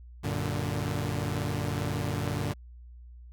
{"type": "chord", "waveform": "sawtooth", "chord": "Gb augmented", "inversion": "none", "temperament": "equal with one note detuned", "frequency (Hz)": [94.55, 116.54, 146.83], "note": ["Gb2", "Bb2", "D3"], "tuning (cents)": [38, 0, 0], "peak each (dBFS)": [-29, -30, -29], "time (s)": [0.23, 2.54], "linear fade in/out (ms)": 20, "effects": ["added 60 Hz sine -45 dBFS peak until 3.32 s"]}